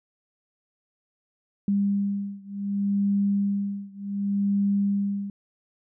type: beating tone pair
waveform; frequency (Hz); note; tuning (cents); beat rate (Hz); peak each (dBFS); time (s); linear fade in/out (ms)
sine; 200 / 200.67; G3 / G3; +35 / +41; 0.67; -25 / -26; 1.68-5.3; 2
effects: none